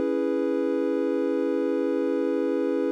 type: chord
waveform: triangle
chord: C# minor seventh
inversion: none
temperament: equal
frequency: 277.2 / 329.6 / 415.3 / 493.9 Hz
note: C#4 / E4 / G#4 / B4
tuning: 0 / 0 / 0 / 0 cents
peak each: -26 dBFS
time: 0-2.91 s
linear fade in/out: 0 ms
effects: none